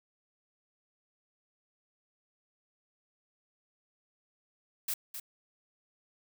blue noise with echo, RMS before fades -33 dBFS, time 4.88-4.94 s, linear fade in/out 5 ms, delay 260 ms, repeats 1, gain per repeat -8 dB, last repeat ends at 5.2 s, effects none

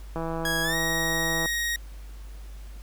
click train, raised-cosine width 1 ms, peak -18 dBFS, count 214, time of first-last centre 0.16-1.459 s, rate 164 Hz
sawtooth tone with pitch glide, 1656 to 1880.4 Hz, G#6 to A#6, -5 to +15 cents, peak -22 dBFS, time 0.45-1.76 s, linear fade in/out 2 ms, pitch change +220 cents, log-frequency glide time 0.63-0.76 s
effects added 50 Hz sine -38 dBFS peak until 2.82 s + pink hiss -54 dBFS RMS until 2.82 s

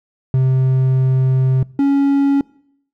triangle tone pair in turn, 130.81 / 278.8 Hz, C3 / C#4, 0 / +10 cents, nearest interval octave + minor second, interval 1310 cents, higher second, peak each -9 dBFS, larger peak neither, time 0.34-1.63 / 1.79-2.41 s, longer first, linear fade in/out 2 ms, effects noise-tail reverb RT60 0.7 s tail -23 dB re dry

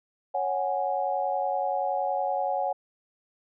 sine chord, C# suspended fourth, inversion none, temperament equal, 554.4 / 740 / 830.6 Hz, C#5 / F#5 / G#5, 0 / 0 / 0 cents, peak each -30 / -28 / -30 dBFS, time 0.34-2.73 s, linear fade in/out 10 ms, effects none

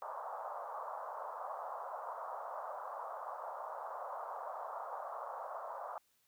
white band-pass noise, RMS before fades -44 dBFS, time 0.02-5.98 s, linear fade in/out 0 ms, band 550 to 1200 Hz, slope 48 dB/octave, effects white hiss -75 dBFS RMS until 6.27 s

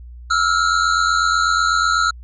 square tone pair together, 1318.5 / 1406.6 Hz, E6 / F6, 0 / +12 cents, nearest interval minor second, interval 112 cents, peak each -18 dBFS, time 0.3-2.11 s, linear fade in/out 10 ms, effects added 60 Hz sine -34 dBFS peak until 2.23 s + resampled to 16000 Hz

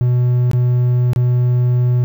triangle tone with dropouts, 123.47 Hz, B2, in tune, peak -9 dBFS, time 0.01-2.04 s, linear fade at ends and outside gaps 0 ms, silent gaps 0.514-0.533 / 1.133-1.161 s, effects 8-bit

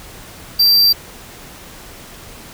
square tone, 4699 Hz, D8, in tune, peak -9 dBFS, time 0.59-0.93 s, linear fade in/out 10 ms, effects pink hiss -37 dBFS RMS until 2.53 s

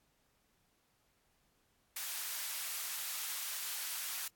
white high-pass noise, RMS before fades -40 dBFS, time 1.96-4.28 s, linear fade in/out 5 ms, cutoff 1100 Hz, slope 12 dB/octave, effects pink hiss -75 dBFS RMS until 4.35 s + AAC 64 kbps

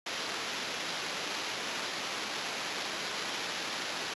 violet noise with sample-and-hold, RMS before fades -36 dBFS, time 0.06-4.14 s, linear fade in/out 5 ms, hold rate 8820 Hz, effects high-pass 200 Hz 12 dB/octave + resampled to 24000 Hz

